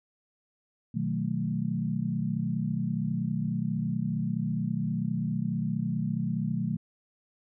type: chord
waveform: sine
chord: B dominant seventh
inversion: none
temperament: equal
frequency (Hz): 123.47 / 155.56 / 185 / 220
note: B2 / D#3 / F#3 / A3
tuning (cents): 0 / 0 / 0 / 0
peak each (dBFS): -34 / -32 / -32 / -32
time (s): 0.94-6.77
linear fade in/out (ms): 10
effects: none